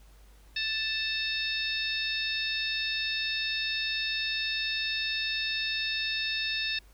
harmonic tone with a mistuned harmonic, 880 Hz, A5, in tune, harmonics 2 / 3 / 4 / 5 / 6, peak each -36 / -33 / -33 / -38 / -37 dBFS, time 0.56-6.79 s, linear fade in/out 5 ms, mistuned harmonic 4, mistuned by +79 cents, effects added 50 Hz sine -53 dBFS peak until 6.93 s + pink hiss -62 dBFS RMS until 6.93 s

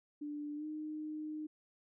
sine tone with pitch glide, 294.8 to 306.8 Hz, D4 to D#4, +7 to -24 cents, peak -39 dBFS, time 0.21-1.47 s, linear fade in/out 10 ms, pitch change +69 cents, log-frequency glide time 0.56-0.65 s, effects none

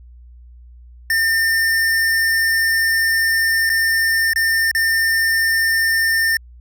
square tone with dropouts, 1805 Hz, A6, 44 cents sharp, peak -15 dBFS, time 1.1-6.37 s, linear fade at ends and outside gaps 2 ms, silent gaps 3.694-3.699 / 4.334-4.359 / 4.714-4.749 s, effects added 60 Hz sine -39 dBFS peak until 6.6 s

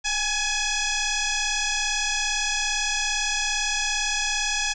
sine tone with frequency modulation, 1661.2 Hz, G#6, in tune, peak -22 dBFS, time 0.04-4.74 s, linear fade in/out 20 ms, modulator 840 Hz, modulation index 6.1, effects none

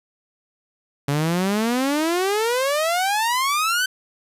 sawtooth exponential sweep, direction up, 138.59 to 1550 Hz, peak -15 dBFS, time 1.08-3.86 s, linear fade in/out 5 ms, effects resampled to 32000 Hz + 9-bit

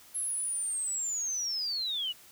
sine linear sweep, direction down, 11100 to 2836 Hz, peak -30 dBFS, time 0.14-2.13 s, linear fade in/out 20 ms, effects white hiss -55 dBFS RMS until 2.31 s

